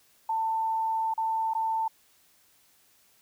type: tone with dropouts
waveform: sine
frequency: 892 Hz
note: A5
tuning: 23 cents sharp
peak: -25 dBFS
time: 0.29-1.88 s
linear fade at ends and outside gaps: 5 ms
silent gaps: 1.139-1.177 / 1.536-1.549 s
effects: white hiss -63 dBFS RMS until 3.21 s